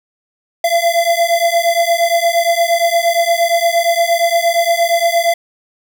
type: beating tone pair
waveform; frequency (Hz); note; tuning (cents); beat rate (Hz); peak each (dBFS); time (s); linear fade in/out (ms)
square; 676 / 684.6; E5 / F5; +43 / -35; 8.6; -15; 0.64-5.34; 5
effects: none